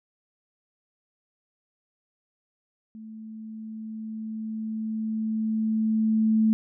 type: tone with level ramp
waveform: sine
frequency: 219.5 Hz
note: A3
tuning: 4 cents flat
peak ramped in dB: -39 to -17 dBFS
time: 2.95-6.53 s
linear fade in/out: 0 ms
effects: none